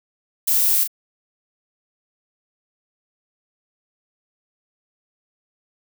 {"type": "noise with echo", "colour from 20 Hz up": "violet", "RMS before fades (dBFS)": -18, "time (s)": [0.47, 0.84], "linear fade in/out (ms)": 10, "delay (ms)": 37, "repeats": 1, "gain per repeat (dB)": -7, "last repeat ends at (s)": 0.877, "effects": []}